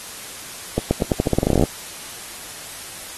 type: accelerating click train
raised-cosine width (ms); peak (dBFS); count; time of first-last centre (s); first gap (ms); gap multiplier
2; -3; 18; 0.78-1.637; 130; 0.86
effects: white hiss -35 dBFS RMS until 3.17 s + AAC 32 kbps